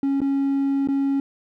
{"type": "tone with dropouts", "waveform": "triangle", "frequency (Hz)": 275.7, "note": "C#4", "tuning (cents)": -9, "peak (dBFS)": -16, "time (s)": [0.03, 1.2], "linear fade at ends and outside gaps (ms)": 2, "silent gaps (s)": [[0.205, 0.216], [0.874, 0.886]], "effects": ["tanh soft clip ceiling -12 dBFS"]}